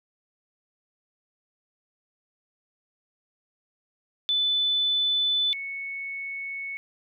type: tone pair in turn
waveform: sine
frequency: 3500 / 2211 Hz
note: A7 / C#7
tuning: -10 / -5 cents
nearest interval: minor sixth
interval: 795 cents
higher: first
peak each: -21 / -31 dBFS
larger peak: first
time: 4.29-5.53 / 5.53-6.77 s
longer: neither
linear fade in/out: 0 ms
effects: none